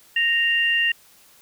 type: tone pair together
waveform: sine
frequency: 1859.4 / 2786 Hz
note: A#6 / F7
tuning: -5 / -5 cents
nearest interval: perfect fifth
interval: 700 cents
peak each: -20 / -20 dBFS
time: 0.16-0.92 s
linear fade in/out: 5 ms
effects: white hiss -53 dBFS RMS until 1.41 s